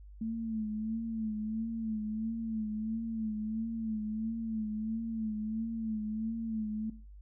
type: tone with vibrato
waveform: sine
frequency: 220.6 Hz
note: A3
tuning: 5 cents sharp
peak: -32 dBFS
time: 0.21-6.9 s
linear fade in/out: 5 ms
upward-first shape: sine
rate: 1.5 Hz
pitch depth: 57 cents each way
effects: noise-tail reverb RT60 0.4 s tail -17 dB re dry + added 50 Hz sine -48 dBFS peak until 7.21 s